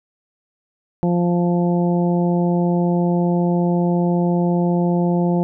harmonic tone, 174.61 Hz, F3, in tune, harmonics 1 / 2 / 3 / 4 / 5, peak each -16 / -22 / -26 / -28 / -30 dBFS, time 1.03-5.43 s, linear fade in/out 0 ms, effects none

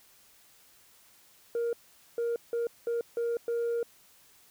sine tone bursts at uneven times, 469.1 Hz, A#4, 11 cents sharp, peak -25 dBFS, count 6, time 1.55-1.73 / 2.18-2.36 / 2.53-2.67 / 2.87-3.01 / 3.17-3.37 / 3.48-3.83 s, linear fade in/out 2 ms, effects tanh soft clip ceiling -26 dBFS + white hiss -60 dBFS RMS until 4.5 s

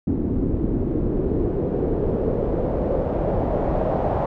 pink noise with low-pass filter sweep, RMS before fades -22 dBFS, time 0.07-4.26 s, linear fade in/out 5 ms, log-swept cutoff 290 to 720 Hz, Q 2.6, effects none

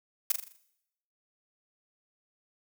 blue noise with echo, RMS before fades -24 dBFS, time 0.3-0.32 s, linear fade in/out 5 ms, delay 41 ms, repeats 6, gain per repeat -6 dB, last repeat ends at 0.566 s, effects noise-tail reverb RT60 0.8 s tail -19 dB re dry

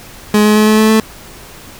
30% pulse tone with pitch steps, 210.2 / 212 / 213.9 / 215.7 / 217.6 / 219.5 Hz, G#3 / G#3 / A3 / A3 / A3 / A3, +21 / +36 / -49 / -34 / -19 / -4 cents, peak -4 dBFS, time 0.34-1 s, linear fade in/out 2 ms, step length 110 ms, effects pink hiss -35 dBFS RMS until 1.79 s

